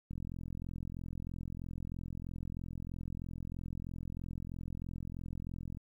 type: click train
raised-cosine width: 5 ms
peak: -30 dBFS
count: 245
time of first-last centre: 0.11-5.771 s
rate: 43.1 Hz
effects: 11-bit